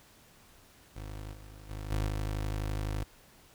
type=tone with level steps; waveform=25% pulse; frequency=51.9 Hz; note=G#1; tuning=in tune; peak=-36 / -44 / -34 / -25 / -28 dBFS; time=0.96-3.04 s; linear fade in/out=5 ms; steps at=1.32 / 1.69 / 1.9 / 2.07 s; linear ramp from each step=20 ms; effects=pink hiss -59 dBFS RMS until 3.54 s

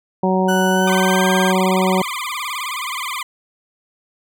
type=harmonic tone; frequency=187.1 Hz; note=F#3; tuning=20 cents sharp; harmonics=1 / 2 / 3 / 4 / 5; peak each=-17 / -20 / -22 / -23 / -22 dBFS; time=0.23-2.02 s; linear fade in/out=5 ms
type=tone with pitch glide; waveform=35% pulse; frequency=1486 to 1592.7 Hz; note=F#6 to G6; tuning=+7 to +27 cents; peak=-19 dBFS; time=0.48-1.52 s; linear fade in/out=10 ms; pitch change=+120 cents; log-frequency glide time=0.72-1.26 s
type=tone with vibrato; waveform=20% pulse; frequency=1108.7 Hz; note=C#6; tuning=in tune; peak=-18 dBFS; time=0.87-3.23 s; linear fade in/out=5 ms; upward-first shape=sine; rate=19 Hz; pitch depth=180 cents each way
effects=none

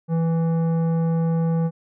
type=tone with tanh clipping; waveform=triangle; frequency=164.81 Hz; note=E3; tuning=in tune; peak=-20 dBFS; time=0.08-1.71 s; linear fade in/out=50 ms; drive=16 dB; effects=none

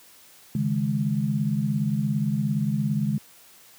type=chord; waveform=sine; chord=C# suspended second; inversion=none; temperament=just; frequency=138.59 / 155.92 / 207.9 Hz; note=C#3 / D#3 / G#3; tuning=0 / +4 / +2 cents; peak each=-26 / -27 / -25 dBFS; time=0.55-3.18 s; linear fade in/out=2 ms; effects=white hiss -52 dBFS RMS until 3.78 s + high-pass 80 Hz 12 dB/octave

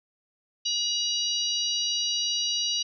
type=harmonic tone with a mistuned harmonic; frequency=963 Hz; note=B5; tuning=44 cents flat; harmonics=3 / 4 / 5 / 6; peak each=-29 / -30 / -31 / -32 dBFS; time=0.65-2.83 s; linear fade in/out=10 ms; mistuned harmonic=5; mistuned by=-44 cents; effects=none

